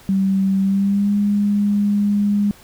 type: tone with pitch glide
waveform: sine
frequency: 193.2 to 204.5 Hz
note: G3 to G#3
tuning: -25 to -26 cents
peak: -14 dBFS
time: 0.09-2.51 s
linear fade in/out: 0 ms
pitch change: +99 cents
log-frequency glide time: 0.6-1.15 s
effects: pink hiss -46 dBFS RMS until 2.63 s